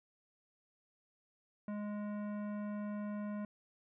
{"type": "tone with hard clipping", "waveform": "triangle", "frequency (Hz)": 207.7, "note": "G#3", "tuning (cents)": 0, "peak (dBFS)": -40, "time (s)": [1.68, 3.45], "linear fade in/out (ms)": 2, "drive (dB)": 18, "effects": ["resampled to 8000 Hz"]}